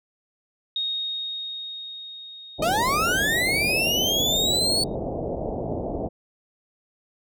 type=tone with exponential decay; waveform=sine; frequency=3729 Hz; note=A#7; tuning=in tune; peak=-23 dBFS; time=0.76-4.95 s; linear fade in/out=2 ms; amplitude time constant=910 ms
type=low-pass noise; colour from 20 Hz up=white; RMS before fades=-29 dBFS; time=2.58-6.09 s; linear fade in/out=20 ms; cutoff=720 Hz; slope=48 dB/octave
type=linear sweep; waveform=35% pulse; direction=up; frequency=602 to 4472 Hz; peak=-19 dBFS; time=2.62-4.84 s; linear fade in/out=5 ms
effects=none